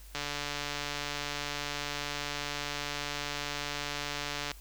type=click train; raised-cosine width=0.2 ms; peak=-17 dBFS; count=634; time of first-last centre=0.15-4.516 s; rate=145 Hz; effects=added 50 Hz sine -48 dBFS peak until 4.6 s + white hiss -56 dBFS RMS until 4.6 s